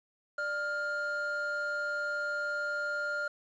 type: tone pair together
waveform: triangle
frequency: 591 / 1405.6 Hz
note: D5 / F6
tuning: +11 / +11 cents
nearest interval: octave + minor third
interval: 1500 cents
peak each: -36 / -30 dBFS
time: 0.38-3.28 s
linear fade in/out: 5 ms
effects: resampled to 16000 Hz + 10-bit